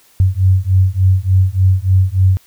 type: beating tone pair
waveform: sine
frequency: 92.5 / 95.9 Hz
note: F#2 / G2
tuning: 0 / -37 cents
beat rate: 3.4 Hz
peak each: -12 dBFS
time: 0.2-2.37 s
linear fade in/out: 0 ms
effects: white hiss -50 dBFS RMS until 2.46 s